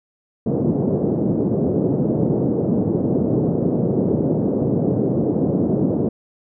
pink band-pass noise, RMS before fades -19 dBFS, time 0.46-6.09 s, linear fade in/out 5 ms, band 130 to 490 Hz, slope 24 dB/octave, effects none

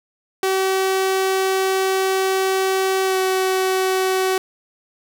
sawtooth tone with pitch glide, 381.4 to 376.8 Hz, G4 to F#4, -47 to +32 cents, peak -13 dBFS, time 0.43-4.38 s, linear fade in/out 2 ms, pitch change -21 cents, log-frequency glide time 3.04-3.17 s, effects 9-bit

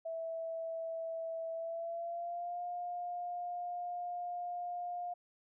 sine tone with pitch glide, 656 to 707.2 Hz, E5 to F5, -9 to +22 cents, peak -37 dBFS, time 0.05-5.14 s, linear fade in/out 10 ms, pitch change +131 cents, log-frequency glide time 1.52-2.62 s, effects none

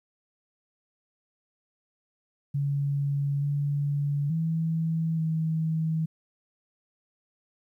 sine tone with pitch steps, 141.5 / 143.6 / 162.4 / 159.9 Hz, C#3 / D3 / E3 / D#3, +36 / -39 / -26 / +48 cents, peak -24 dBFS, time 2.54-6.06 s, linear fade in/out 10 ms, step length 880 ms, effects 11-bit

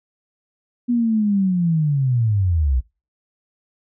sine linear sweep, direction down, 245.2 to 58.6 Hz, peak -15 dBFS, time 0.88-2.81 s, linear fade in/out 20 ms, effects noise-tail reverb RT60 0.3 s tail -23 dB re dry

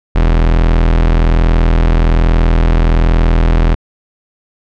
40% pulse tone, 41.2 Hz, E1, in tune, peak -6 dBFS, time 0.15-3.75 s, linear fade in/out 10 ms, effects low-pass 3000 Hz 12 dB/octave

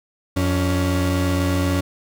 35% pulse tone pair together, 88.2 / 280 Hz, F2 / C#4, +18 / +18 cents, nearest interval octave + minor sixth, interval 2000 cents, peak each -18 / -20 dBFS, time 0.36-1.81 s, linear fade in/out 10 ms, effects none

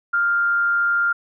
sine tone with frequency modulation, 1396.9 Hz, F6, in tune, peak -16 dBFS, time 0.13-1.13 s, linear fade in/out 10 ms, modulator 158 Hz, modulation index 0.21, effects none

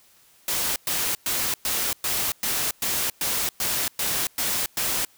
white noise bursts, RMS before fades -25 dBFS, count 12, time 0.48-5.05 s, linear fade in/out 2 ms, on 280 ms, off 110 ms, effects white hiss -57 dBFS RMS until 5.17 s

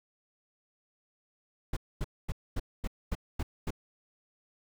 brown noise bursts, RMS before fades -31 dBFS, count 8, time 1.73-3.706 s, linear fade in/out 5 ms, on 37 ms, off 240 ms, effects none

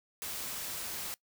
white noise, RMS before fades -39 dBFS, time 0.22-1.14 s, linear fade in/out 0 ms, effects noise-tail reverb RT60 0.1 s tail -21 dB re dry

